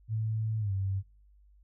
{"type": "tone with pitch glide", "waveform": "sine", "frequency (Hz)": [110, 96.87], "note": ["A2", "G2"], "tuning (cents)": [0, -20], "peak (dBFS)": -28, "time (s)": [0.08, 1.03], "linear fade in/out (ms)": 50, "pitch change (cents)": -220, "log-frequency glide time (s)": [0.59, 0.72], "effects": ["noise-tail reverb RT60 0.4 s tail -26 dB re dry", "added 50 Hz sine -57 dBFS peak until 1.63 s"]}